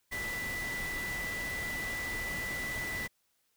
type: tone in noise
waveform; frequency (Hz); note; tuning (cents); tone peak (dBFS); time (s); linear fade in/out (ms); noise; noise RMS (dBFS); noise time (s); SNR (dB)
sine; 1981; B6; +5; -35; 0.11-3.08; 20; pink; -41; 0.11-3.08; +3
effects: white hiss -75 dBFS RMS until 3.56 s